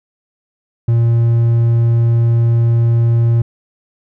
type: tone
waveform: triangle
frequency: 116.6 Hz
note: A#2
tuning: 1 cent sharp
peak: -7 dBFS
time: 0.88-3.42 s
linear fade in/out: 5 ms
effects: none